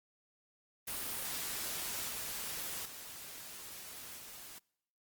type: noise with level steps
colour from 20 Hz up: white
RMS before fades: -39 / -41 / -48 / -50 dBFS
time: 0.87-4.59 s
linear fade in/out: 10 ms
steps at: 2.08 / 2.85 / 4.18 s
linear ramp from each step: 5 ms
effects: noise-tail reverb RT60 0.8 s tail -26 dB re dry + Opus 32 kbps